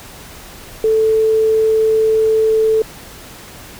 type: tone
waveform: sine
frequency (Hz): 440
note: A4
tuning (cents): 0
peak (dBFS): -10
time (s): 0.84-2.82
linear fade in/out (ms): 2
effects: pink hiss -36 dBFS RMS until 3.79 s